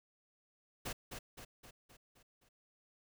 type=noise with echo; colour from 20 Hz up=pink; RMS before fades=-41 dBFS; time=0.85-0.93 s; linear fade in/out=10 ms; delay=260 ms; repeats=6; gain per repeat=-5 dB; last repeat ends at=2.49 s; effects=none